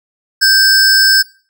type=tone pair together; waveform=square; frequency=1568 / 5230 Hz; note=G6 / E8; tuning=0 / -15 cents; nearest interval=octave + major sixth; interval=2085 cents; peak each=-10 dBFS; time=0.41-1.23 s; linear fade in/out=20 ms; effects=noise-tail reverb RT60 0.4 s tail -21 dB re dry